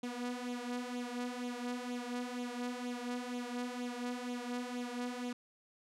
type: tone with flanger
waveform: sawtooth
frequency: 245.2 Hz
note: B3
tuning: 12 cents flat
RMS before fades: -40 dBFS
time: 0.03-5.33 s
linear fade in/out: 5 ms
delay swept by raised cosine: 0.29 to 4.09 ms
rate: 2.1 Hz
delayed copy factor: +0.65
effects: low-pass 9000 Hz 12 dB/octave